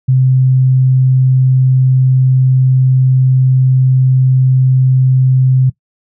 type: tone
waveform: sine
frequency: 130 Hz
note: C3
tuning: 11 cents flat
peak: -6 dBFS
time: 0.08-5.7 s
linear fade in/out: 10 ms
effects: noise-tail reverb RT60 0.1 s tail -19 dB re dry